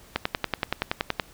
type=click train; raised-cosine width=0.3 ms; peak=-7 dBFS; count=12; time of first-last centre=0.16-1.198 s; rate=10.6 Hz; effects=pink hiss -52 dBFS RMS until 1.33 s